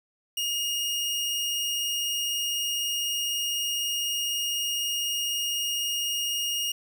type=tone; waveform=sawtooth; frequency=2854 Hz; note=F7; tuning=37 cents sharp; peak=-23 dBFS; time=0.37-6.72 s; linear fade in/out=5 ms; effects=none